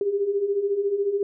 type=beating tone pair; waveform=sine; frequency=389.9 / 403.9 Hz; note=G4 / G#4; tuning=-9 / -48 cents; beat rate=14 Hz; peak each=-28 / -22 dBFS; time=0.01-1.23 s; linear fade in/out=2 ms; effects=none